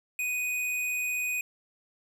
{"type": "tone with hard clipping", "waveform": "sine", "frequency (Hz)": 2489, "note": "D#7", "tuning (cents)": 0, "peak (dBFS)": -29, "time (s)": [0.19, 1.41], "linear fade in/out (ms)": 2, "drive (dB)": 18, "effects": []}